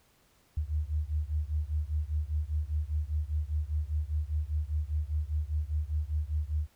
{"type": "beating tone pair", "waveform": "sine", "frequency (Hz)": [73.8, 78.8], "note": ["D2", "D#2"], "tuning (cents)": [9, 23], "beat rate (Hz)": 5, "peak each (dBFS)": [-31, -32], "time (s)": [0.57, 6.67], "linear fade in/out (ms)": 5, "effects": ["pink hiss -66 dBFS RMS until 6.75 s"]}